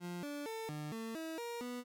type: tone with pitch steps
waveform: 30% pulse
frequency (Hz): 175.8 / 289.9 / 446.7 / 150.4 / 225.3 / 322.5 / 471.9 / 245.8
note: F3 / D4 / A4 / D3 / A3 / E4 / A#4 / B3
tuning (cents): +12 / -22 / +26 / +42 / +41 / -38 / +21 / -8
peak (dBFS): -38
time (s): 0-1.84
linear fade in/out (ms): 50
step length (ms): 230
effects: none